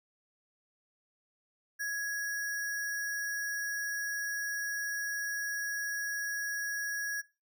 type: tone with sample-and-hold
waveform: sine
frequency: 1667 Hz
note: G#6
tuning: 6 cents sharp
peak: -32 dBFS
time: 1.79-7.22 s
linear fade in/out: 20 ms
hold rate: 7350 Hz
effects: noise-tail reverb RT60 0.3 s tail -19 dB re dry